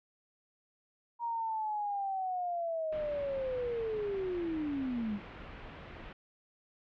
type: linear sweep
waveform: sine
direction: down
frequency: 948 to 196 Hz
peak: -32 dBFS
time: 1.19-5.2 s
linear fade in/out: 50 ms
type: low-pass noise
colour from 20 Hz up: pink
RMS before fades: -48 dBFS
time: 2.92-6.13 s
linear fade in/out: 5 ms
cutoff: 2900 Hz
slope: 24 dB/octave
effects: none